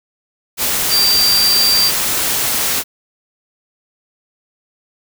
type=tone in noise; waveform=sine; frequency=4699 Hz; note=D8; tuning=in tune; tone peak=-11 dBFS; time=0.89-1.92 s; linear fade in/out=50 ms; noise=white; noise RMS=-17 dBFS; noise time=0.57-2.84 s; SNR=+3 dB; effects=none